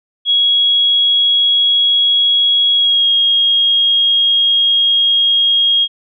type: tone with pitch glide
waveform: sine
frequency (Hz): 3322 to 3265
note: G#7 to G#7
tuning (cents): 0 to -30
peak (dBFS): -9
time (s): 0.25-5.88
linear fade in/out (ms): 50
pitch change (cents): -30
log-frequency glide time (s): 2.74-3.09
effects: none